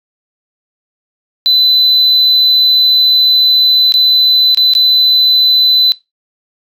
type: tone with dropouts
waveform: sine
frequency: 4013 Hz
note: B7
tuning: 27 cents sharp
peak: -4 dBFS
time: 1.46-5.92 s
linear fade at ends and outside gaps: 0 ms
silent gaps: 3.922-3.94 / 4.547-4.573 / 4.736-4.751 s
effects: noise-tail reverb RT60 0.2 s tail -20 dB re dry + tanh soft clip ceiling -4 dBFS